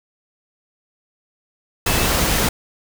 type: tone in noise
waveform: sine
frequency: 2628 Hz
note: E7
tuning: 6 cents flat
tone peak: -29 dBFS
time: 1.86-2.07 s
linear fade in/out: 5 ms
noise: pink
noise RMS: -18 dBFS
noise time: 1.86-2.49 s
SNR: -14 dB
effects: none